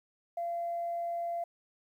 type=tone; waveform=sine; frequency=686 Hz; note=F5; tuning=31 cents flat; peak=-31 dBFS; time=0.37-1.44 s; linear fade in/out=5 ms; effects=tanh soft clip ceiling -27 dBFS + 11-bit